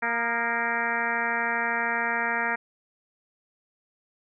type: harmonic tone with a mistuned harmonic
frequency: 233.1 Hz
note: A#3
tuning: in tune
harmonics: 1 / 2 / 3 / 4 / 5 / 6 / 7 / 8 / 9 / 10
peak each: -38 / -37 / -34 / -31 / -38 / -32 / -31 / -30 / -36 / -36 dBFS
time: 0.02-2.56 s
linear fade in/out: 10 ms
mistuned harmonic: 5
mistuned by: +65 cents
effects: none